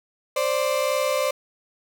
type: tone pair together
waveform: 35% pulse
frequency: 524.7 / 587.3 Hz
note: C5 / D5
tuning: +5 / 0 cents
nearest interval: major second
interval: 195 cents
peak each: -22 dBFS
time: 0.36-1.31 s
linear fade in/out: 5 ms
effects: none